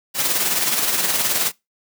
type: noise with tremolo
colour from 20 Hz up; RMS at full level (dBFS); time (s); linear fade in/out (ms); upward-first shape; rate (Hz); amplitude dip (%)
white; -18; 0.14-1.52; 50; sine; 19; 45
effects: noise-tail reverb RT60 0.2 s tail -22 dB re dry + high-pass 150 Hz 12 dB/octave